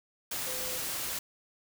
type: tone in noise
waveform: sine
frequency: 510 Hz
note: C5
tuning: 44 cents flat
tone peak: -42 dBFS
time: 0.47-0.78 s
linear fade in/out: 5 ms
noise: white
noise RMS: -35 dBFS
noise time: 0.31-1.19 s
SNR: -10 dB
effects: none